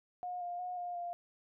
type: tone with pitch steps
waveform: sine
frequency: 719 / 704 / 723 / 708 / 698 Hz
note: F#5 / F5 / F#5 / F5 / F5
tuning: -50 / +14 / -40 / +23 / -1 cents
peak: -37 dBFS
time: 0.23-1.13 s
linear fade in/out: 0 ms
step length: 180 ms
effects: none